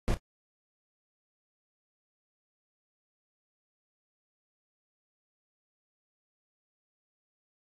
brown noise with echo, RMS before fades -26 dBFS, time 0.08-0.14 s, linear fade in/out 0 ms, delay 31 ms, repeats 1, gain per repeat -14 dB, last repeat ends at 0.171 s, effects AAC 32 kbps

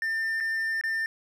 triangle tone with dropouts, 1797 Hz, A6, 36 cents sharp, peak -24 dBFS, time 0.02-1.06 s, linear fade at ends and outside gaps 1 ms, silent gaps 0.403-0.407 / 0.812-0.837 s, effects none

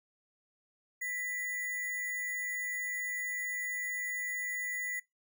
sine tone with sample-and-hold, 1975.5 Hz, B6, in tune, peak -34 dBFS, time 1.01-5 s, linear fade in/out 10 ms, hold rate 8820 Hz, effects noise-tail reverb RT60 0.2 s tail -23 dB re dry

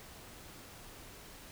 silence, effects pink hiss -52 dBFS RMS until 1.51 s

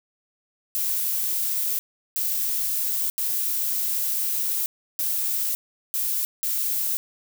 violet noise bursts at uneven times, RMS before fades -25 dBFS, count 6, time 0.75-1.79 / 2.16-3.1 / 3.18-4.66 / 4.99-5.55 / 5.94-6.25 / 6.43-6.97 s, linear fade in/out 0 ms, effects none

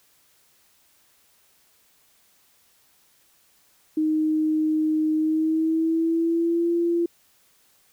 sine tone with pitch glide, 311.1 to 341.2 Hz, D#4 to F4, 0 to -40 cents, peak -19 dBFS, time 3.97-7.06 s, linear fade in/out 5 ms, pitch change +160 cents, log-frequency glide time 5.15-6.71 s, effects white hiss -61 dBFS RMS until 7.92 s

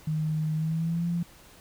sine tone with pitch glide, 155.56 to 171.61 Hz, D#3 to F3, 0 to -30 cents, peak -25 dBFS, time 0.07-1.23 s, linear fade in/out 5 ms, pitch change +170 cents, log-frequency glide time 0.55-1.07 s, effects pink hiss -53 dBFS RMS until 1.6 s

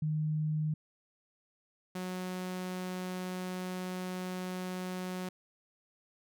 sine / sawtooth tone pair in turn, 154 / 183.32 Hz, D#3 / F#3, -17 / -16 cents, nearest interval minor third, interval 301 cents, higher second, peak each -29 / -32 dBFS, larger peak first, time 0.02-0.74 / 1.95-5.29 s, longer second, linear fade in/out 5 ms, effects none

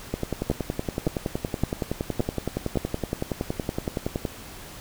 two click trains, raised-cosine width 2 ms, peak -12 / -9 dBFS, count 45 / 5, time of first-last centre 0.14-4.252 / 0.5-2.773 s, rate 10.7 / 1.76 Hz, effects pink hiss -42 dBFS RMS until 4.8 s

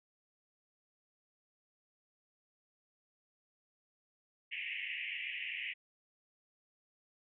white band-pass noise, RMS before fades -41 dBFS, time 4.51-5.74 s, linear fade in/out 20 ms, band 1900 to 2900 Hz, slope 96 dB/octave, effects none

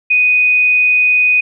sine tone, 2489 Hz, D#7, in tune, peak -8 dBFS, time 0.1-1.41 s, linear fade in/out 10 ms, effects none

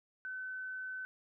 sine tone, 1518 Hz, F#6, 44 cents sharp, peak -39 dBFS, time 0.25-1.05 s, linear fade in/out 0 ms, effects none

